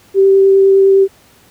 sine tone with vibrato, 389 Hz, G4, 13 cents flat, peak -5 dBFS, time 0.14-1.08 s, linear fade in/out 50 ms, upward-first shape triangle, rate 9.8 Hz, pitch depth 10 cents each way, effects pink hiss -47 dBFS RMS until 1.5 s + high-pass 60 Hz 12 dB/octave

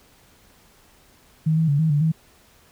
sine tone with pitch steps, 157.8 / 161.3 / 142.8 / 159.4 / 146 / 160 Hz, D#3 / E3 / D3 / D#3 / D3 / D#3, +25 / -37 / -48 / +42 / -10 / +49 cents, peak -16 dBFS, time 1.46-2.12 s, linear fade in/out 10 ms, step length 110 ms, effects pink hiss -55 dBFS RMS until 2.71 s

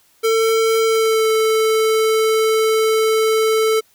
square tone with pitch glide, 448.1 to 439.9 Hz, A4 to A4, +32 to 0 cents, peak -14 dBFS, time 0.23-3.81 s, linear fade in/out 20 ms, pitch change -32 cents, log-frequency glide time 0.84-1.29 s, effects white hiss -56 dBFS RMS until 3.94 s

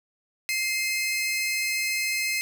sawtooth tone pair together, 2098 / 2558 Hz, C7 / D#7, +4 / +47 cents, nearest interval minor third, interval 343 cents, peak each -23 / -26 dBFS, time 0.49-2.41 s, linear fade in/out 0 ms, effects none

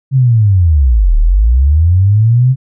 sine linear two-way sweep, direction down then up, 137.5 to 35.41 to 133.7 Hz, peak -5 dBFS, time 0.11-2.56 s, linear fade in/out 50 ms, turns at 1.17 s, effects none

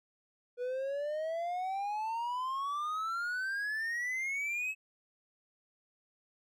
triangle exponential sweep, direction up, 484.2 to 2602 Hz, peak -31 dBFS, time 0.57-4.75 s, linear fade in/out 50 ms, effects none

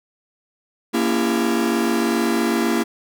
45% pulse chord, A# diminished seventh, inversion none, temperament just, 233.1 / 279.7 / 335.6 / 402.8 Hz, A#3 / C#4 / E4 / G4, 0 / +16 / +31 / +47 cents, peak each -21 / -26 / -22 / -26 dBFS, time 0.93-2.84 s, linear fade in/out 20 ms, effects none

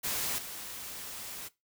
white noise with level steps, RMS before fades -33 / -42 dBFS, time 0.03-1.49 s, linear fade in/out 20 ms, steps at 0.38 s, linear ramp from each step 5 ms, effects noise-tail reverb RT60 0.2 s tail -18 dB re dry

